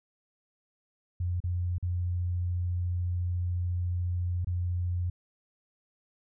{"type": "tone with dropouts", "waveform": "sine", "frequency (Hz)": 88.6, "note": "F2", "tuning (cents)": 25, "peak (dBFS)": -27, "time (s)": [1.2, 5.1], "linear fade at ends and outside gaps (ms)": 5, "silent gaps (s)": [[1.403, 1.439], [1.783, 1.826], [4.447, 4.47]], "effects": []}